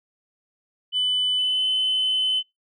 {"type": "tone with pitch glide", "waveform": "sine", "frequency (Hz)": [3000, 3037], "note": ["F#7", "F#7"], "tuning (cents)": [23, 44], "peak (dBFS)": -18, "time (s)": [0.92, 2.43], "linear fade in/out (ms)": 50, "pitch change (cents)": 21, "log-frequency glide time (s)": [1.36, 1.66], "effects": ["noise-tail reverb RT60 0.2 s tail -25 dB re dry", "tanh soft clip ceiling -16 dBFS"]}